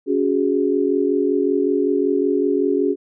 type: chord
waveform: sine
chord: C# suspended fourth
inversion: none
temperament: equal with one note detuned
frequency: 281.1 / 370 / 415.3 Hz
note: C#4 / F#4 / G#4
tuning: +24 / 0 / 0 cents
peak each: -20 dBFS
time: 0.06-2.96 s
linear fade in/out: 50 ms
effects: none